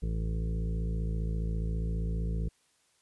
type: harmonic tone with a mistuned harmonic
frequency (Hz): 55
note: A1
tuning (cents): 0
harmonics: 1 / 2 / 3 / 4 / 6 / 7 / 8 / 9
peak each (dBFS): -30 / -38 / -36 / -47 / -50 / -54 / -47 / -54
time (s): 0.02-2.49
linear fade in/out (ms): 10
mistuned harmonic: 1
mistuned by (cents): +23
effects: white hiss -69 dBFS RMS until 3.01 s + resampled to 24000 Hz